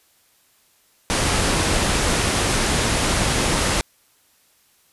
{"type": "low-pass noise", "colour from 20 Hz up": "pink", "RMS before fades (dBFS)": -20, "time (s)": [1.1, 3.81], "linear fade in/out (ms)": 0, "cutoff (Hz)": 11000, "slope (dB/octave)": 96, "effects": ["white hiss -59 dBFS RMS until 4.92 s", "resampled to 32000 Hz"]}